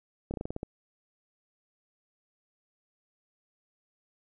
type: slowing click train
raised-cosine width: 2 ms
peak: -21 dBFS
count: 8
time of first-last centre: 0.31-0.631 s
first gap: 29 ms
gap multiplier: 1.15
effects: none

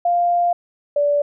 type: tone pair in turn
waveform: sine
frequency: 698.5 / 579.8 Hz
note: F5 / D5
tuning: 0 / -22 cents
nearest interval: minor third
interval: 322 cents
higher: first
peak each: -14 dBFS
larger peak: neither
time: 0.05-0.53 / 0.96-1.22 s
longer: first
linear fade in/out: 5 ms
effects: none

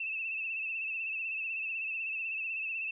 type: tone with vibrato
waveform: sine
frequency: 2637 Hz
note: E7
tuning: in tune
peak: -33 dBFS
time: 0-2.91 s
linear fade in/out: 5 ms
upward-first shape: triangle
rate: 16 Hz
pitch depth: 64 cents each way
effects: none

